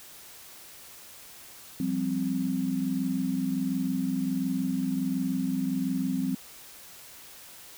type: chord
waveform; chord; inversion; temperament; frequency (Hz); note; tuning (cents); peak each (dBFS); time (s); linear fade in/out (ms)
sine; F suspended second; none; equal; 174.61 / 196 / 261.6; F3 / G3 / C4; 0 / 0 / 0; -33 / -31 / -28; 1.8-6.35; 2
effects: white hiss -48 dBFS RMS until 7.77 s